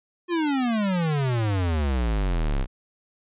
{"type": "exponential sweep", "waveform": "square", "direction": "down", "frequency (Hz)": [359.3, 30.89], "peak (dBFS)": -22, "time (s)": [0.28, 2.67], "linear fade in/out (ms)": 50, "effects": ["resampled to 8000 Hz"]}